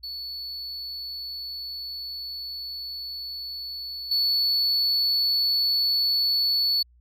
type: tone with level steps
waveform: triangle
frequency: 4435 Hz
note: C#8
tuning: in tune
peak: -31 / -19 dBFS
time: 0.03-6.83 s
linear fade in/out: 10 ms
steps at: 4.11 s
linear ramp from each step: 5 ms
effects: added 60 Hz sine -54 dBFS peak until 7 s